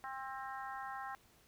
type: harmonic tone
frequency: 265.7 Hz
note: C4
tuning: 27 cents sharp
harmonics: 3 / 4 / 5 / 6 / 7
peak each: -45 / -47 / -49 / -51 / -52 dBFS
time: 0.04-1.15 s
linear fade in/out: 0 ms
effects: pink hiss -67 dBFS RMS until 1.47 s